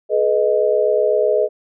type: chord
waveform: sine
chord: G# minor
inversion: none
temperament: equal with one note detuned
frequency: 426 / 493.9 / 622.3 Hz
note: G#4 / B4 / D#5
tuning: +44 / 0 / 0 cents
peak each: -17 / -19 / -17 dBFS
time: 0.09-1.49 s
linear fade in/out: 50 ms
effects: none